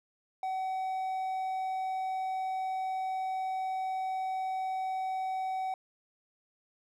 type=tone; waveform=triangle; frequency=756 Hz; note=F#5; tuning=37 cents sharp; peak=-29 dBFS; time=0.43-5.74 s; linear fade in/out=2 ms; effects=none